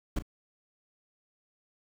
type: noise with echo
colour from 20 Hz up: brown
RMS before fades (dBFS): -28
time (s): 0.16-0.19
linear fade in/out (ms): 5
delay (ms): 34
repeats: 1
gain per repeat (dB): -13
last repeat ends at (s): 0.224
effects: none